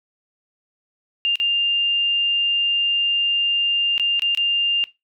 sine tone with dropouts, 2800 Hz, F7, 4 cents sharp, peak -16 dBFS, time 1.25-4.84 s, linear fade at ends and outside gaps 0 ms, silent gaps 1.356-1.4 / 3.98-3.997 / 4.195-4.221 / 4.349-4.374 s, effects noise-tail reverb RT60 0.2 s tail -18 dB re dry

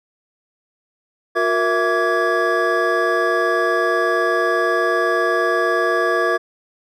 triangle tone cluster, 359.6 / 467.7 / 659 / 1157 / 1667 Hz, F#4 / A#4 / E5 / D6 / G#6, -49 / +6 / -1 / -26 / +6 cents, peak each -20 dBFS, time 1.35-6.38 s, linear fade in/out 20 ms, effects none

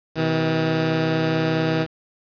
15% pulse tone pair together, 126.2 / 160 Hz, B2 / D#3, +38 / +49 cents, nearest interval major third, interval 411 cents, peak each -21 / -13 dBFS, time 0.15-1.87 s, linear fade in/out 50 ms, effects resampled to 11025 Hz + 7-bit

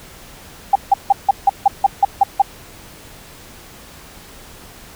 sine tone bursts, 795 Hz, G5, 24 cents sharp, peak -6 dBFS, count 10, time 0.73-2.42 s, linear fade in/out 5 ms, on 25 ms, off 160 ms, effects pink hiss -40 dBFS RMS until 4.95 s

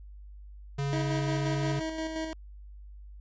square tone, 140 Hz, C#3, 18 cents sharp, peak -29 dBFS, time 0.78-1.8 s, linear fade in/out 10 ms
25% pulse tone with tremolo, 319.4 Hz, D#4, 45 cents sharp, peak -27 dBFS, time 0.93-2.33 s, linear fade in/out 0 ms, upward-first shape square, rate 5.7 Hz, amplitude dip 40%
effects added 50 Hz sine -44 dBFS peak until 3.2 s + resampled to 16000 Hz

